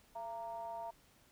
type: ring-modulated tone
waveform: triangle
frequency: 123.47 Hz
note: B2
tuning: in tune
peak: -36 dBFS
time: 0.15-0.91 s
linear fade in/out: 10 ms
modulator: 803 Hz
effects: pink hiss -67 dBFS RMS until 1.31 s